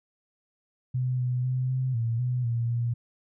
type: tone with pitch steps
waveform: sine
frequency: 126.9 / 124.9 / 127.9 / 129.5 / 115.3 / 124.8 / 117.2 / 118.6 Hz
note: B2 / B2 / C3 / C3 / A#2 / B2 / A#2 / A#2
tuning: +47 / +20 / -39 / -17 / -19 / +19 / +10 / +30 cents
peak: -24 dBFS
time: 0.94-2.94 s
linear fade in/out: 10 ms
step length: 250 ms
effects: none